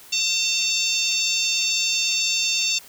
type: harmonic tone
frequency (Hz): 902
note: A5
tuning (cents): +43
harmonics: 3 / 4 / 5 / 6 / 7 / 8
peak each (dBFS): -25 / -26 / -27 / -28 / -28 / -29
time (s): 0.12-2.79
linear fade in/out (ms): 10
effects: white hiss -46 dBFS RMS until 2.88 s